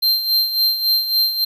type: tone with tremolo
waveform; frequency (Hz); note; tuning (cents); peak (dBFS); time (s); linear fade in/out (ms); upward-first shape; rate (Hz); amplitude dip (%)
square; 4154; C8; -13; -13; 0.02-1.45; 10; sine; 3.6; 65
effects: 8-bit